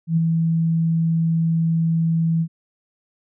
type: tone with ADSR envelope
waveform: sine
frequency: 164.1 Hz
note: E3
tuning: 8 cents flat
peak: -13 dBFS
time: 0.07-2.48 s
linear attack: 98 ms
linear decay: 16 ms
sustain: -3 dB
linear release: 68 ms
effects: none